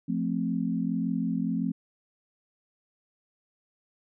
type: chord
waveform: sine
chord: F major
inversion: none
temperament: equal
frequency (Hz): 174.61 / 220 / 261.6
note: F3 / A3 / C4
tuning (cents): 0 / 0 / 0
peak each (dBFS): -30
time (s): 0.08-1.72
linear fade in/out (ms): 10
effects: none